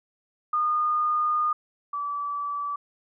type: tone pair in turn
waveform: sine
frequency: 1222 / 1154.2 Hz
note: D#6 / D6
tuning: -32 / -30 cents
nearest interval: minor second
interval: 98 cents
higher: first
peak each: -21 / -27 dBFS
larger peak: first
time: 0.53-1.53 / 1.93-2.76 s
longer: first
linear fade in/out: 5 ms
effects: none